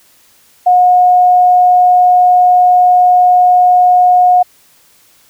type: tone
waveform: sine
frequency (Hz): 723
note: F#5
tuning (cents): -40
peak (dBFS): -4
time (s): 0.66-4.43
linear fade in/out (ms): 10
effects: white hiss -48 dBFS RMS until 5.29 s